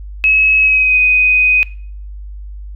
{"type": "tone with pitch glide", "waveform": "sine", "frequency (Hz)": [2571, 2501], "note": ["E7", "D#7"], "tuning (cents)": [-44, 8], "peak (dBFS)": -8, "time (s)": [0.24, 1.63], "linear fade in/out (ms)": 0, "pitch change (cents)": -48, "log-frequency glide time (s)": [0.59, 0.98], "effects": ["noise-tail reverb RT60 0.5 s tail -20 dB re dry", "added 50 Hz sine -26 dBFS peak until 2.75 s"]}